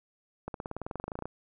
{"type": "accelerating click train", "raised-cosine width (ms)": 1, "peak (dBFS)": -22, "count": 18, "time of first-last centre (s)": [0.48, 1.256], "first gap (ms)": 62, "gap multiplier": 0.96, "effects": []}